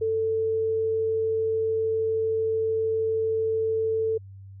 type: tone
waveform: sine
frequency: 443.5 Hz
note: A4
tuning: 14 cents sharp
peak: -22 dBFS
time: 0.01-4.18 s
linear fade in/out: 10 ms
effects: added 97 Hz sine -41 dBFS peak until 4.6 s